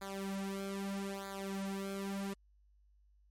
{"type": "tone with flanger", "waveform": "sawtooth", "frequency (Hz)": 196, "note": "G3", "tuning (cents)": 0, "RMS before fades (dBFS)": -40, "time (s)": [0.01, 2.34], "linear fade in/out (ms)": 10, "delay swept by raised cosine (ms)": [0.35, 4.05], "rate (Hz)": 0.79, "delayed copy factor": -1, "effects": ["added 50 Hz sine -64 dBFS peak until 3.3 s", "MP3 64 kbps"]}